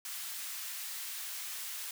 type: high-pass noise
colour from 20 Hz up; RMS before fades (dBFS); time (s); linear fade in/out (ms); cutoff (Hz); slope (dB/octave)
white; -41; 0.05-1.91; 2; 1300; 12
effects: none